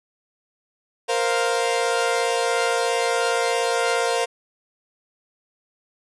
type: chord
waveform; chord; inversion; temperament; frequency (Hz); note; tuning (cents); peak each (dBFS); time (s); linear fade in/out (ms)
sawtooth; Bb suspended second; none; equal; 466.2 / 523.3 / 698.5; Bb4 / C5 / F5; 0 / 0 / 0; -19 / -21 / -21; 1.08-4.26; 20
effects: resampled to 24000 Hz